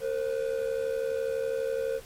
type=ring-modulated tone; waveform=triangle; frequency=493.9 Hz; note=B4; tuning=in tune; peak=-22 dBFS; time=0-2.01 s; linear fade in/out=50 ms; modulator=36 Hz; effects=pink hiss -50 dBFS RMS until 2.05 s + MP3 64 kbps